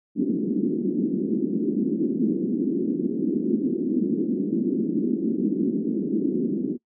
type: band-pass noise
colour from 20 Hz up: white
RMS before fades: -24 dBFS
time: 0.15-6.78 s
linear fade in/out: 50 ms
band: 190 to 350 Hz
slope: 48 dB/octave
effects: noise-tail reverb RT60 0.1 s tail -23 dB re dry